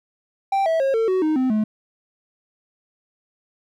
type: tone with pitch steps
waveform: triangle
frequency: 783 / 650.9 / 541 / 449.7 / 373.8 / 310.7 / 258.3 / 214.7 Hz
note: G5 / E5 / C#5 / A4 / F#4 / D#4 / C4 / A3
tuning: -2 / -22 / -42 / +38 / +18 / -2 / -22 / -42 cents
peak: -15 dBFS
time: 0.52-1.64 s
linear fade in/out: 5 ms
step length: 140 ms
effects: none